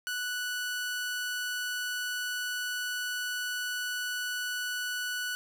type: tone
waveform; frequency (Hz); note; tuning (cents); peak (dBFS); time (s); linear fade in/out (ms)
sawtooth; 1480; F#6; 0; -28; 0.07-5.35; 0
effects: none